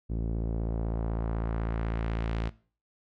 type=tone with low-pass filter sweep; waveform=sawtooth; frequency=56 Hz; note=A1; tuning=31 cents sharp; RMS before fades=-31 dBFS; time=0.09-2.5 s; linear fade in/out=20 ms; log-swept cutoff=320 to 3700 Hz; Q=0.95; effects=noise-tail reverb RT60 0.4 s tail -19 dB re dry